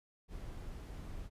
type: noise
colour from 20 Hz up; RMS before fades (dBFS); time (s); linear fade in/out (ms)
brown; -45; 0.28-1.3; 50
effects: resampled to 32000 Hz